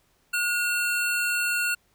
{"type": "tone pair together", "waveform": "square", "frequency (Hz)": [1440.3, 2719], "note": ["F#6", "F7"], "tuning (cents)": [-47, -47], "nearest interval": "major seventh", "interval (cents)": 1100, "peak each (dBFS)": [-26, -28], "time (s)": [0.33, 1.75], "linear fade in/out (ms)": 10, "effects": ["pink hiss -66 dBFS RMS until 1.94 s"]}